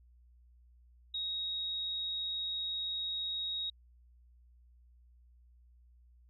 sine tone, 3777 Hz, A#7, 22 cents sharp, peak -34 dBFS, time 1.14-3.7 s, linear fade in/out 5 ms, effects added 60 Hz sine -59 dBFS peak until 6.29 s

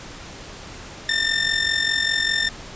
20% pulse tone with amplitude modulation, 1800 Hz, A6, 39 cents sharp, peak -11 dBFS, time 1.09-2.49 s, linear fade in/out 2 ms, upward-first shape sine, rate 45 Hz, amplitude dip 70%, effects pink hiss -38 dBFS RMS until 2.75 s + resampled to 16000 Hz

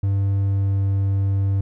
triangle tone with pitch glide, 98.6 to 98.03 Hz, G2 to G2, +11 to +1 cents, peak -15 dBFS, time 0.03-1.61 s, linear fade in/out 5 ms, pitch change -10 cents, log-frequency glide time 0.38-0.78 s, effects none

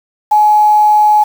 sine tone with quantisation, 845 Hz, G#5, 30 cents sharp, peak -5 dBFS, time 0.31-1.24 s, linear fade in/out 10 ms, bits 5, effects none

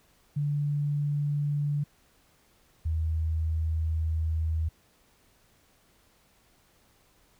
sine tone pair in turn, 145.6 / 79.89 Hz, D3 / D#2, -15 / +46 cents, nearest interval minor seventh, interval 1039 cents, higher first, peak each -25 dBFS, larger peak neither, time 0.36-1.84 / 2.85-4.69 s, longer second, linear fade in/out 10 ms, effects pink hiss -64 dBFS RMS until 7.39 s

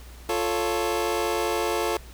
25% pulse chord, F augmented, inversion none, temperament equal, 349.2 / 440 / 554.4 Hz, F4 / A4 / C#5, 0 / 0 / 0 cents, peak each -24 / -23 / -27 dBFS, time 0.29-1.97 s, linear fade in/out 2 ms, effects added 60 Hz sine -42 dBFS peak until 2.13 s + pink hiss -49 dBFS RMS until 2.13 s

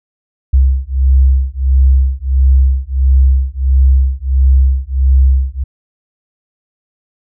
sine beating tone pair, 65.41 / 66.91 Hz, C2 / C2, 0 / +39 cents, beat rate 1.5 Hz, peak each -10 dBFS, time 0.53-5.64 s, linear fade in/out 10 ms, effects none

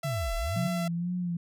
sawtooth tone with pitch glide, 668 to 672.6 Hz, E5 to E5, +23 to +35 cents, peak -29 dBFS, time 0.03-0.88 s, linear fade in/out 5 ms, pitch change +12 cents, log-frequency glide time 0.18-0.4 s
sine linear two-way sweep, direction down then up, 154.5 to 32.27 to 154.5 Hz, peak -29 dBFS, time 0.04-0.68 s, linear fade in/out 10 ms, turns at 0.35 s
sine tone with vibrato, 174.61 Hz, F3, in tune, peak -28 dBFS, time 0.56-1.37 s, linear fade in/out 5 ms, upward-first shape sine, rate 2.1 Hz, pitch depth 54 cents each way
effects none

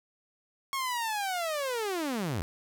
sawtooth linear sweep, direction down, 1100 to 73.4 Hz, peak -26 dBFS, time 0.73-2.42 s, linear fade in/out 0 ms, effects none

